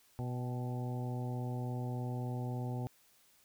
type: harmonic tone with a mistuned harmonic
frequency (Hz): 123.47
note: B2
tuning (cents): 0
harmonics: 1 / 2 / 3 / 4 / 5 / 6 / 7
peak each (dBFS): -36 / -43 / -48 / -50 / -52 / -49 / -52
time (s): 0.19-2.87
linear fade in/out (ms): 0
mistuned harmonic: 6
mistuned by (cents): +53
effects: white hiss -67 dBFS RMS until 3.44 s